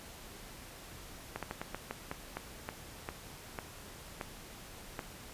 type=slowing click train; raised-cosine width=0.5 ms; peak=-22 dBFS; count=13; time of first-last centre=1.36-4.992 s; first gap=67 ms; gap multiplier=1.25; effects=pink hiss -50 dBFS RMS until 5.33 s + resampled to 32000 Hz